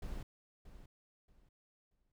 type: noise with echo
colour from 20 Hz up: brown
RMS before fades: -42 dBFS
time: 0.02-0.23 s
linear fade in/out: 5 ms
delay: 630 ms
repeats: 3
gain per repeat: -12 dB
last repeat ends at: 2.12 s
effects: none